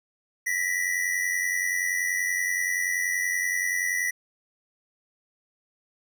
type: tone pair together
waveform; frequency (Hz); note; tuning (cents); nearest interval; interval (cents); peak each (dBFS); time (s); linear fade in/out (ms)
square; 1906.5 / 1997; A#6 / B6; +38 / +19; minor second; 81; -28; 0.46-4.11; 10
effects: none